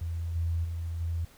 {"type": "tone with level steps", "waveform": "sine", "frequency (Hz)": 83.6, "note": "E2", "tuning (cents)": 25, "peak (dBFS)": [-30, -26, -31, -28], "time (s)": [0.01, 1.25], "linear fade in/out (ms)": 5, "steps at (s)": [0.35, 0.64, 1], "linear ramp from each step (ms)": 10, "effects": ["pink hiss -57 dBFS RMS until 1.37 s"]}